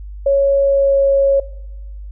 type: tone with pitch glide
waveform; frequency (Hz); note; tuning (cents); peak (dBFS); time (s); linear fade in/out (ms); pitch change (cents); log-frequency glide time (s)
sine; 554.4 to 550.9; C#5 to C#5; 0 to -11; -10; 0.26-1.4; 5; -11; 0.63-0.97
effects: noise-tail reverb RT60 1.0 s tail -19 dB re dry + added 50 Hz sine -28 dBFS peak until 2.11 s